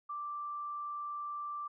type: tone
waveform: sine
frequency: 1174.7 Hz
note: D6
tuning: in tune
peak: -37 dBFS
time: 0.09-1.68 s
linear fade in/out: 10 ms
effects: none